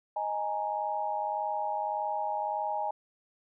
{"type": "chord", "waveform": "sine", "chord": "D# suspended fourth", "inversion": "none", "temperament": "equal", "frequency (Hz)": [622.3, 830.6, 932.3], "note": ["D#5", "G#5", "A#5"], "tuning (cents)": [0, 0, 0], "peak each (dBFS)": [-36, -31, -36], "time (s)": [0.16, 2.91], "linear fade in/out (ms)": 5, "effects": []}